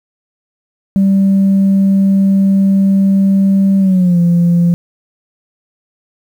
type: tone with pitch glide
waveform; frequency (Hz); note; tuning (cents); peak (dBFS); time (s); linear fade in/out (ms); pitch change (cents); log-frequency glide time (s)
sine; 194.8 to 172.55; G3 to F3; -11 to -21; -5; 0.96-4.74; 0; -210; 3.79-4.19
effects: tanh soft clip ceiling -5 dBFS + 7-bit